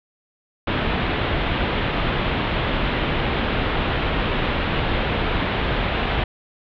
pink low-pass noise, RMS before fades -22 dBFS, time 0.67-6.24 s, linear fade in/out 5 ms, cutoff 3600 Hz, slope 48 dB/octave, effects none

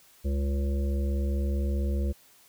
harmonic tone with a mistuned harmonic, 69.2 Hz, C#2, 2 cents flat, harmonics 1 / 3 / 5 / 7 / 8, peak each -25 / -35 / -39 / -42 / -43 dBFS, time 0.24-2.13 s, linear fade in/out 20 ms, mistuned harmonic 8, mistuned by +19 cents, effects white hiss -58 dBFS RMS until 2.48 s

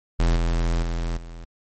square tone with level steps, 42.08 Hz, E1, 36 cents sharp, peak -17 / -20 / -24 / -36 dBFS, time 0.19-1.45 s, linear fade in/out 10 ms, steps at 0.36 / 0.82 / 1.17 s, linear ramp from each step 5 ms, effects MP3 32 kbps

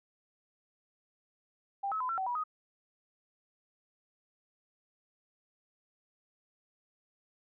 sine tone with pitch steps, 794 / 1290 / 1012 / 1352 / 760 / 971 / 1251 Hz, G5 / E6 / B5 / E6 / F#5 / B5 / D#6, +22 / -38 / +42 / +43 / +46 / -30 / +9 cents, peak -31 dBFS, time 1.83-2.439 s, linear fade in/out 10 ms, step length 87 ms, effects none

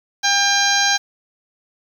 harmonic tone, 800 Hz, G5, 35 cents sharp, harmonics 1 / 2 / 3 / 4 / 5 / 6 / 7 / 8, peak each -21 / -19 / -26 / -26 / -21 / -26 / -23 / -23 dBFS, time 0.23-0.98 s, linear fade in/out 20 ms, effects 7-bit

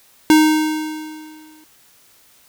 square tone with exponential decay, 310 Hz, D#4, 6 cents flat, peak -7 dBFS, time 0.3-1.64 s, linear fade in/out 1 ms, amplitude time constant 290 ms, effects white hiss -52 dBFS RMS until 2.48 s

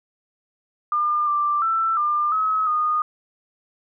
sine tone with pitch steps, 1203 / 1180 / 1332 / 1198 / 1281 / 1229 Hz, D6 / D6 / E6 / D6 / E6 / D#6, +41 / +8 / +18 / +34 / -50 / -22 cents, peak -18 dBFS, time 0.92-3.02 s, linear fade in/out 2 ms, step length 350 ms, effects none

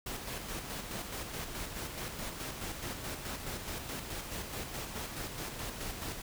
pink noise with tremolo, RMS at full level -39 dBFS, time 0.06-6.22 s, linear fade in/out 5 ms, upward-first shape square, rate 4.7 Hz, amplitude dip 40%, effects none

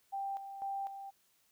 sine tone with tremolo, 787 Hz, G5, 7 cents sharp, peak -35 dBFS, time 0.12-1.11 s, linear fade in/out 20 ms, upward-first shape square, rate 2 Hz, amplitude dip 60%, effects white hiss -72 dBFS RMS until 1.51 s

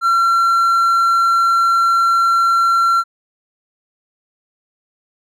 triangle tone, 1362 Hz, F6, 44 cents flat, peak -9 dBFS, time 0.01-3.04 s, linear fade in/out 50 ms, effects none

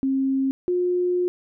sine tone pair in turn, 268.1 / 357.9 Hz, C4 / F4, +42 / +42 cents, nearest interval perfect fourth, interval 500 cents, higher second, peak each -19 dBFS, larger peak neither, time 0.03-0.51 / 0.68-1.28 s, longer second, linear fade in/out 0 ms, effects none

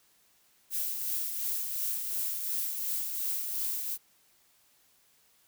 violet noise with tremolo, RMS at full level -31 dBFS, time 0.7-3.98 s, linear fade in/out 50 ms, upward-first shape triangle, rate 2.8 Hz, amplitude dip 45%, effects white hiss -66 dBFS RMS until 5.47 s

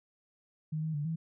sine tone with pitch steps, 155.5 / 158.2 / 146.6 / 162.5 Hz, D#3 / D#3 / D3 / E3, -1 / +29 / -3 / -24 cents, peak -31 dBFS, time 0.72-1.16 s, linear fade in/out 10 ms, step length 110 ms, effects none

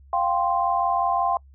sine chord, F suspended second, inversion none, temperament equal, 698.5 / 784 / 1046.5 Hz, F5 / G5 / C6, 0 / 0 / 0 cents, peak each -24 dBFS, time 0.13-1.37 s, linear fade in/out 2 ms, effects noise-tail reverb RT60 0.1 s tail -26 dB re dry + added 68 Hz sine -47 dBFS peak until 1.54 s

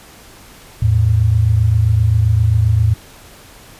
sine tone pair together, 82.41 / 110 Hz, E2 / A2, 0 / 0 cents, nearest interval perfect fourth, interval 500 cents, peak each -15 / -11 dBFS, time 0.82-2.94 s, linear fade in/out 5 ms, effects pink hiss -41 dBFS RMS until 3.79 s + resampled to 32000 Hz

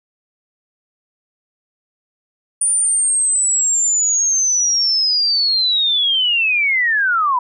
sine linear sweep, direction down, 9397 to 959 Hz, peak -13 dBFS, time 2.61-7.39 s, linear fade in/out 5 ms, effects none

